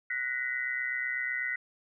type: tone cluster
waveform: sine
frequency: 1477 / 1890 / 2018 Hz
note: F#6 / A#6 / B6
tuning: -3 / +23 / +37 cents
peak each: -37 / -34 / -33 dBFS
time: 0.1-1.56 s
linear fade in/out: 5 ms
effects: none